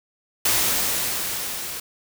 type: noise with level ramp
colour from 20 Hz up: white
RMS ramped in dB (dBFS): -19 to -32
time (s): 0.45-1.8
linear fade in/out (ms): 5
effects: none